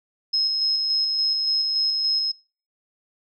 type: tone with tremolo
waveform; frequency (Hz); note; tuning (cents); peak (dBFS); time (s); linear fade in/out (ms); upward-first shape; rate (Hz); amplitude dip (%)
sine; 5150; E8; -41; -18; 0.33-2.32; 10; square; 3.5; 25
effects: noise-tail reverb RT60 0.4 s tail -26 dB re dry